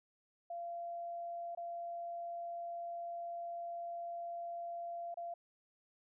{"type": "tone with dropouts", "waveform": "sine", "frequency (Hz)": 687, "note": "F5", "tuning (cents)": -29, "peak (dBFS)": -40, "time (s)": [0.5, 5.34], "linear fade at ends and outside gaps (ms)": 5, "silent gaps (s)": [[1.55, 1.573], [5.143, 5.171]], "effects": []}